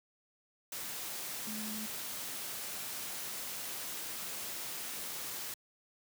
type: tone in noise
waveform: sine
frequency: 215.8 Hz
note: A3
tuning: 33 cents flat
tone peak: -41 dBFS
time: 1.47-1.86 s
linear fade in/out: 2 ms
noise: white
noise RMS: -41 dBFS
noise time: 0.72-5.54 s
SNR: -3 dB
effects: high-pass 100 Hz 12 dB/octave